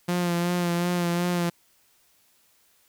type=tone with vibrato; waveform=sawtooth; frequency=174.61 Hz; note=F3; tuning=in tune; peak=-19 dBFS; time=0.08-1.5 s; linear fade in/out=10 ms; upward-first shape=sine; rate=2.7 Hz; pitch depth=29 cents each way; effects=white hiss -63 dBFS RMS until 2.88 s